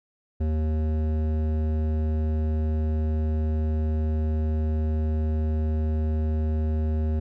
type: tone with hard clipping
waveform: sine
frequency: 77.78 Hz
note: D#2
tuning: in tune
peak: -24 dBFS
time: 0.4-7.2 s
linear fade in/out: 10 ms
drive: 13 dB
effects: none